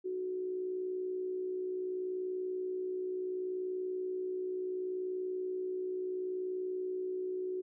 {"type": "tone with amplitude modulation", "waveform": "sine", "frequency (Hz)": 369.7, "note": "F#4", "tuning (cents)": -1, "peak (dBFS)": -32, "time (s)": [0.04, 7.62], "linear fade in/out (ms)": 20, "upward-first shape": "sine", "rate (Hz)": 60.7, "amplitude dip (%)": 40, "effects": []}